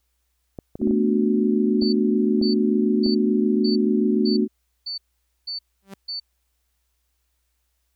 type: clicks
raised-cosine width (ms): 2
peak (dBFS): -20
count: 8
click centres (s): 0.588 / 0.755 / 0.816 / 0.874 / 0.91 / 1.822 / 2.414 / 3.063
type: chord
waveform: sine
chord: B minor seventh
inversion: third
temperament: equal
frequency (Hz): 220 / 246.9 / 293.7 / 370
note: A3 / B3 / D4 / F#4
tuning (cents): 0 / 0 / 0 / 0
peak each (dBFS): -20 / -24 / -24 / -23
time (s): 0.79-4.48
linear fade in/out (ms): 50
type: tone bursts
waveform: sine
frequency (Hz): 4500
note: C#8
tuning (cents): +25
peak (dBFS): -27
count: 8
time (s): 1.81-6.2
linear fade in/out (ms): 10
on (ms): 120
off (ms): 490
type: tone with exponential growth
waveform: sawtooth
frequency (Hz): 195.4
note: G3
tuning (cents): -5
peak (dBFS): -29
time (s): 5.82-5.94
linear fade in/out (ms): 5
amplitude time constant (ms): 25
effects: added 60 Hz sine -70 dBFS peak until 7.95 s + white hiss -74 dBFS RMS until 7.95 s